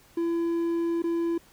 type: tone with dropouts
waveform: triangle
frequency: 336.8 Hz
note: E4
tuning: 37 cents sharp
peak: -22 dBFS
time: 0.17-1.38 s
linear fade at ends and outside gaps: 5 ms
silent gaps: 1.022-1.039 s
effects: pink hiss -57 dBFS RMS until 1.52 s